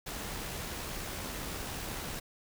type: noise with amplitude modulation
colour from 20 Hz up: pink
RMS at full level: -38 dBFS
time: 0.06-2.2 s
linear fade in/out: 10 ms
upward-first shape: sine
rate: 70.2 Hz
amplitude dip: 25%
effects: none